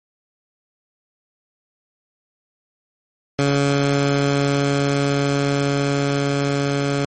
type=tone with level ramp; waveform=15% pulse; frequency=140.9 Hz; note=C#3; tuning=29 cents sharp; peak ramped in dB=-9 to -12 dBFS; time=3.39-7.05 s; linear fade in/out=0 ms; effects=MP3 32 kbps